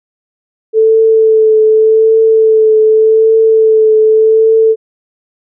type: tone with vibrato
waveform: sine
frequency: 440 Hz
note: A4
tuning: in tune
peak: -4 dBFS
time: 0.73-4.76 s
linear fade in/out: 50 ms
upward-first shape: triangle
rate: 0.85 Hz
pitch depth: 23 cents each way
effects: none